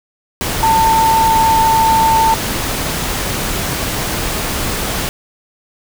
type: tone in noise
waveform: sine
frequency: 895 Hz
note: A5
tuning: 29 cents sharp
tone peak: -9 dBFS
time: 0.63-2.34 s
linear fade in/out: 0 ms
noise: pink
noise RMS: -19 dBFS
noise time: 0.41-5.09 s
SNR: +7 dB
effects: none